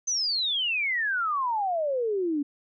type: exponential sweep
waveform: sine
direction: down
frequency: 6272 to 278.1 Hz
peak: -24 dBFS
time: 0.07-2.43 s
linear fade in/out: 10 ms
effects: none